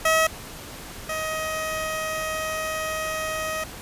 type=tone pair in turn; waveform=15% pulse; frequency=640 / 630.1 Hz; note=D#5 / D#5; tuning=+49 / +22 cents; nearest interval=unison; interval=27 cents; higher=first; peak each=-11 / -20 dBFS; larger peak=first; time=0.05-0.27 / 1.09-3.64 s; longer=second; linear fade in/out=5 ms; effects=pink hiss -39 dBFS RMS until 3.81 s + resampled to 32000 Hz